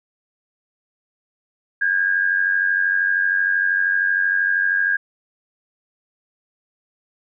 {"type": "tone with amplitude modulation", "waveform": "sine", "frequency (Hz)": 1622, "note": "G#6", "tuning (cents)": -41, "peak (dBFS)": -13, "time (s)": [1.81, 4.97], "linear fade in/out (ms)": 10, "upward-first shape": "sine", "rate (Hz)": 92.9, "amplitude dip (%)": 65, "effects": []}